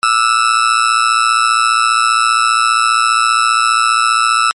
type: tone with amplitude modulation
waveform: 40% pulse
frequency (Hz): 1317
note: E6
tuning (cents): -2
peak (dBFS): -5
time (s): 0.03-4.51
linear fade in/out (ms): 0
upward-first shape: sine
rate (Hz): 115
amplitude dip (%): 80
effects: MP3 48 kbps